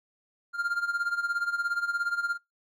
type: tone with tremolo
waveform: triangle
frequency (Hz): 1399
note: F6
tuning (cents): +3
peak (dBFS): -22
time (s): 0.53-2.38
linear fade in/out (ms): 50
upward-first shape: sine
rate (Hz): 17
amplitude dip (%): 80
effects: noise-tail reverb RT60 0.2 s tail -24 dB re dry